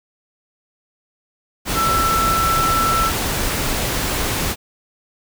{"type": "tone in noise", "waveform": "sine", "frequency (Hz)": 1332, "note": "E6", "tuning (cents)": 18, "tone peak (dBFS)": -16, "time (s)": [1.74, 3.12], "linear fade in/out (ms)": 50, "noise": "pink", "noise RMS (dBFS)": -21, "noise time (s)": [1.65, 4.56], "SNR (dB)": 2, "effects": []}